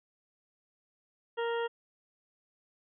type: harmonic tone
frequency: 466.2 Hz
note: A#4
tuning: in tune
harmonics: 1 / 2 / 3 / 4 / 6 / 7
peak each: -31 / -37 / -41 / -43 / -47 / -48 dBFS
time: 1.37-1.68 s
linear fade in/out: 20 ms
effects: none